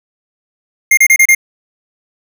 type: tone bursts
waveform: square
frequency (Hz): 2119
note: C7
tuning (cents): +21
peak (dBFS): -5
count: 5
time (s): 0.91-1.349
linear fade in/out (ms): 5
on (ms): 63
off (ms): 31
effects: none